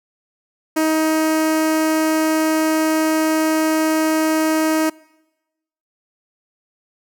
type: tone with notch filter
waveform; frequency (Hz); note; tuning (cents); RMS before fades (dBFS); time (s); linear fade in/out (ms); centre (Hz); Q
sawtooth; 315.3; D#4; +23; -17; 0.76-4.9; 10; 3600; 1.8
effects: noise-tail reverb RT60 1.0 s tail -24 dB re dry